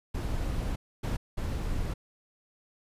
brown noise bursts at uneven times, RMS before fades -31 dBFS, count 3, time 0.14-0.76 / 1.03-1.17 / 1.37-1.94 s, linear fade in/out 10 ms, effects resampled to 32000 Hz

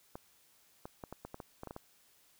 clicks, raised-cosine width 1 ms, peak -29 dBFS, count 11, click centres 0.155 / 0.855 / 1.038 / 1.126 / 1.25 / 1.344 / 1.402 / 1.634 / 1.673 / 1.709 / 1.764 s, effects white hiss -67 dBFS RMS until 2.39 s

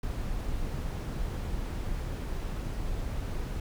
brown noise, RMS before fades -33 dBFS, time 0.03-3.6 s, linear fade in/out 2 ms, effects none

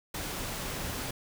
pink noise, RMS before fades -36 dBFS, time 0.14-1.11 s, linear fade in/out 5 ms, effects none

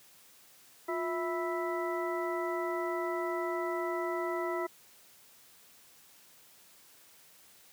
harmonic tone with a mistuned harmonic, 329.6 Hz, E4, in tune, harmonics 1 / 2 / 3 / 4 / 6, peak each -34 / -37 / -39 / -40 / -42 dBFS, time 0.88-4.67 s, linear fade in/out 10 ms, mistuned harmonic 1, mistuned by +120 cents, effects white hiss -59 dBFS RMS until 7.72 s + high-pass 80 Hz 12 dB/octave

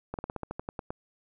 slowing click train, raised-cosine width 1 ms, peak -20 dBFS, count 11, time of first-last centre 0.14-0.905 s, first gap 48 ms, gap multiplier 1.1, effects none

